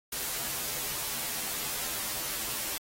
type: noise with comb filter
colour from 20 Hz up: white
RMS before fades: -34 dBFS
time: 0.12-2.78 s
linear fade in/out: 5 ms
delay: 11 ms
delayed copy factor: -0.8
effects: AAC 48 kbps